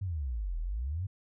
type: exponential two-way sweep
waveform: sine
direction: down then up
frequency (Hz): 101.5 to 38.74 to 101.5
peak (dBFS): -31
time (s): 0.01-1.07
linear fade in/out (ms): 10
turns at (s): 0.59
effects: none